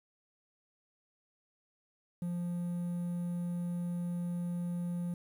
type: tone with quantisation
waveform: triangle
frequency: 174.61 Hz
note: F3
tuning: in tune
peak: -31 dBFS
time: 2.22-5.14 s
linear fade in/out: 2 ms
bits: 10
effects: none